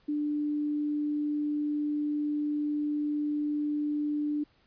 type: tone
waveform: sine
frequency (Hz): 296.3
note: D4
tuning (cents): +15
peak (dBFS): -27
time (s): 0.08-4.44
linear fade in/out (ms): 10
effects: pink hiss -66 dBFS RMS until 4.66 s + resampled to 11025 Hz